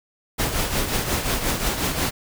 pink noise with tremolo, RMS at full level -21 dBFS, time 0.38-2.11 s, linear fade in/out 20 ms, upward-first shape triangle, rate 5.6 Hz, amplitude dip 60%, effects none

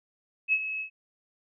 sine tone with ADSR envelope, 2578 Hz, E7, 39 cents flat, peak -19 dBFS, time 0.48-0.9 s, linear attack 47 ms, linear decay 55 ms, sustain -11 dB, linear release 95 ms, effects none

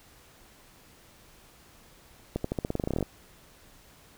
accelerating click train, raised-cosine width 2 ms, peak -15 dBFS, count 16, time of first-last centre 2.36-3.027 s, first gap 84 ms, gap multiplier 0.9, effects pink hiss -56 dBFS RMS until 4.17 s

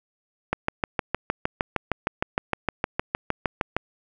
click train, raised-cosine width 0.5 ms, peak -7 dBFS, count 22, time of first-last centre 0.53-3.766 s, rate 6.49 Hz, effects none

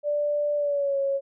sine tone with pitch glide, 587.3 to 551.1 Hz, D5 to C#5, 0 to -10 cents, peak -22 dBFS, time 0.03-1.21 s, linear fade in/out 50 ms, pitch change -110 cents, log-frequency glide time 0.56-0.98 s, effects none

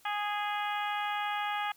harmonic tone, 414 Hz, G#4, 5 cents flat, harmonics 2 / 3 / 4 / 5 / 6 / 7 / 8, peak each -33 / -37 / -39 / -41 / -43 / -44 / -45 dBFS, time 0.05-1.72 s, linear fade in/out 5 ms, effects white hiss -62 dBFS RMS until 1.76 s

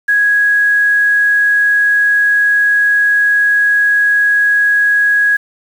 sine tone with quantisation, 1661.2 Hz, G#6, in tune, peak -8 dBFS, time 0.08-5.37 s, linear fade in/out 10 ms, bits 6, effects none

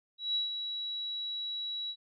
sine tone with ADSR envelope, 3900 Hz, B7, 23 cents flat, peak -27 dBFS, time 0.18-1.96 s, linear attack 170 ms, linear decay 140 ms, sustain -7 dB, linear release 63 ms, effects none

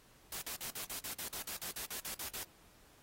white noise bursts, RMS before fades -42 dBFS, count 15, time 0.32-2.432 s, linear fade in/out 2 ms, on 96 ms, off 48 ms, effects pink hiss -64 dBFS RMS until 3.02 s + AAC 48 kbps

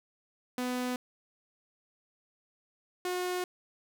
sawtooth tone pair in turn, 249.7 / 361.6 Hz, B3 / F#4, +19 / -40 cents, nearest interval tritone, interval 641 cents, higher second, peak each -27 dBFS, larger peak neither, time 0.58-0.96 / 3.05-3.44 s, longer second, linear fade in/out 2 ms, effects none

